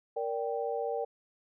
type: chord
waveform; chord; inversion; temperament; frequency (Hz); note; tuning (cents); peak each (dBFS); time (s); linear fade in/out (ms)
sine; G minor; first; equal with one note detuned; 466.2 / 581.6 / 784; Bb4 / D5 / G5; 0 / -17 / 0; -33 / -36 / -36; 0.16-1.05; 10
effects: none